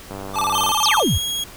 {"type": "click train", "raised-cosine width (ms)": 1, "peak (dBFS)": -18, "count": 60, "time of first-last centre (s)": [0.11, 0.713], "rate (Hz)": 97.8}
{"type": "tone with vibrato", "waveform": "square", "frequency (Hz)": 1011, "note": "B5", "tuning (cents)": 40, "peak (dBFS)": -19, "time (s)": [0.33, 1.04], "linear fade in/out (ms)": 50, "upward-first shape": "square", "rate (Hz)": 18, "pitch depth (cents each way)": 270}
{"type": "tone with pitch glide", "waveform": "sawtooth", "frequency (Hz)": [3136, 3296], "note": ["G7", "G#7"], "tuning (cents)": [0, -14], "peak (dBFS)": -19, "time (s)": [0.54, 1.44], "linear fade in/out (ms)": 5, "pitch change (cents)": 86, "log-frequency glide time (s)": [0.7, 1.22]}
{"type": "exponential sweep", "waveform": "sine", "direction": "down", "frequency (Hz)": [6910, 64.6], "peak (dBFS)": -16, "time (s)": [0.83, 1.18], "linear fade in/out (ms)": 5}
{"effects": ["pink hiss -40 dBFS RMS until 1.56 s"]}